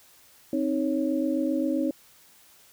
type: tone cluster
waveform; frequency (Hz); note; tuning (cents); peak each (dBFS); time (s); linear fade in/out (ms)
sine; 263.5 / 311.1 / 553; C4 / D#4 / C#5; +12 / 0 / -4; -27 / -26 / -31; 0.53-1.91; 2
effects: white hiss -56 dBFS RMS until 2.72 s